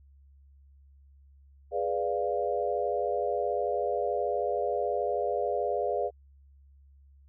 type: chord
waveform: sine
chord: G# diminished seventh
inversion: none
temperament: equal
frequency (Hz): 415.3 / 493.9 / 587.3 / 698.5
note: G#4 / B4 / D5 / F5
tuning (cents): 0 / 0 / 0 / 0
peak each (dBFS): -32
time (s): 1.71-6.11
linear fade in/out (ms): 50
effects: added 69 Hz sine -54 dBFS peak until 7.28 s